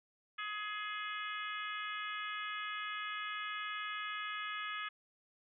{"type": "harmonic tone", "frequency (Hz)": 420.4, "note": "G#4", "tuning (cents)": 21, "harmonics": [3, 4, 5, 6, 7, 8], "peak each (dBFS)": [-42, -44, -46, -48, -49, -50], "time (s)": [0.38, 4.89], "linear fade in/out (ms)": 10, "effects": []}